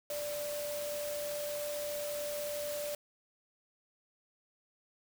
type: tone in noise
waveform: sine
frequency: 587.3 Hz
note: D5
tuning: in tune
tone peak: -36 dBFS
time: 0.1-2.95 s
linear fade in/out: 2 ms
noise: white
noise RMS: -43 dBFS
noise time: 0.1-2.95 s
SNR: +4 dB
effects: none